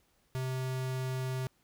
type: tone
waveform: square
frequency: 129.8 Hz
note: C3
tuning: 13 cents flat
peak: -33 dBFS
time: 0.35-1.47 s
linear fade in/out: 0 ms
effects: pink hiss -71 dBFS RMS until 1.63 s